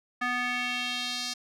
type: tone with band-pass filter sweep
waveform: square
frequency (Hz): 246.9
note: B3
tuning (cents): 0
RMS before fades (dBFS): -31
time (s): 0.21-1.34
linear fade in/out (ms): 10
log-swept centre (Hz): 1600 to 5000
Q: 2.2
effects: none